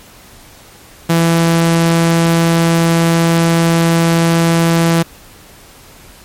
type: tone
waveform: sawtooth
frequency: 166.7 Hz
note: E3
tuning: 20 cents sharp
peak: -5 dBFS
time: 1.09-5.03 s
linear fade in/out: 10 ms
effects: pink hiss -40 dBFS RMS until 6.24 s + MP3 64 kbps